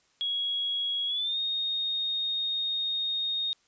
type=tone with pitch glide; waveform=sine; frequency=3322 to 3707 Hz; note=G#7 to A#7; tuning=0 to -10 cents; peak=-27 dBFS; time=0.21-3.53 s; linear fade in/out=0 ms; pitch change=+190 cents; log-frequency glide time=1.07-1.38 s; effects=white hiss -67 dBFS RMS until 3.67 s + resampled to 16000 Hz